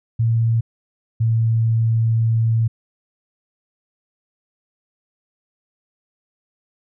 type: tone pair in turn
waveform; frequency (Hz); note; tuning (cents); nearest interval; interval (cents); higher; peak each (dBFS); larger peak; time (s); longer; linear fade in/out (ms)
sine; 114.5 / 113.45; A#2 / A#2; -31 / -47; unison; 16; first; -14; neither; 0.19-0.61 / 1.2-2.68; second; 10
effects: none